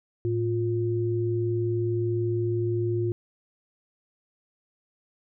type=tone pair together; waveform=sine; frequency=110.8 / 352.1 Hz; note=A2 / F4; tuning=+13 / +14 cents; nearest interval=octave + minor sixth; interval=2001 cents; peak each=-26 dBFS; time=0.25-3.12 s; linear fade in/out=0 ms; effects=none